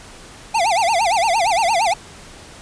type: tone with vibrato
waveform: square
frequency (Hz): 786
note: G5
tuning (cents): +4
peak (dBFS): -15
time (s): 0.54-1.94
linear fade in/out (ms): 10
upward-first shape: sine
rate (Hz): 8.7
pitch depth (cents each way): 280
effects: pink hiss -40 dBFS RMS until 2.61 s + resampled to 22050 Hz